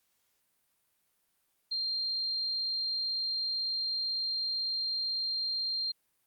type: tone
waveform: sine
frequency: 4186 Hz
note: C8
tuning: in tune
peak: -30 dBFS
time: 1.71-5.92 s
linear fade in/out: 10 ms
effects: white hiss -75 dBFS RMS until 6.26 s + Opus 48 kbps